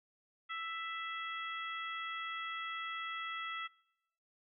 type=harmonic tone; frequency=661 Hz; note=E5; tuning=5 cents sharp; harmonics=2 / 3 / 4 / 5; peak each=-41 / -43 / -49 / -47 dBFS; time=0.49-3.68 s; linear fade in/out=20 ms; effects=noise-tail reverb RT60 1.0 s tail -26 dB re dry